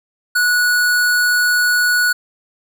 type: tone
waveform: square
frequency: 1467 Hz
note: F#6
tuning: 15 cents flat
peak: -13 dBFS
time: 0.35-2.13 s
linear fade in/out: 10 ms
effects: none